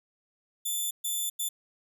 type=tone bursts at uneven times; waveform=5% pulse; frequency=3520 Hz; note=A7; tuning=in tune; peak=-21 dBFS; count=3; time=0.65-0.91 / 1.04-1.3 / 1.39-1.49 s; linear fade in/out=10 ms; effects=none